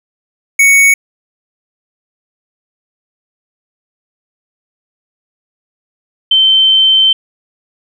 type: tone pair in turn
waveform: square / sine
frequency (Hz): 2226 / 3098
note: C#7 / G7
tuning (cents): +7 / -21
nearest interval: tritone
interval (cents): 572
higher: second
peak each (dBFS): -5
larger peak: neither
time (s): 0.59-0.94 / 6.31-7.13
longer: second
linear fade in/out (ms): 5
effects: none